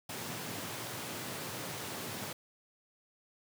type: high-pass noise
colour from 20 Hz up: pink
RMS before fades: -41 dBFS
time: 0.09-2.33 s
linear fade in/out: 5 ms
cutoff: 100 Hz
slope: 48 dB/octave
effects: none